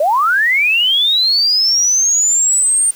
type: linear sweep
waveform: sine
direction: up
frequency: 559 to 8870 Hz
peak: -10 dBFS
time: 0-2.91 s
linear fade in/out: 5 ms
effects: white hiss -40 dBFS RMS until 2.95 s